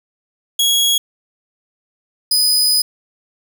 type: tone pair in turn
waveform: sawtooth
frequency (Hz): 3322 / 4989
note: G#7 / D#8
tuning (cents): 0 / +4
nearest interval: perfect fifth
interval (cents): 704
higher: second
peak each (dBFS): -9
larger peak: neither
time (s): 0.59-0.98 / 2.31-2.82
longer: second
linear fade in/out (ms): 5
effects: none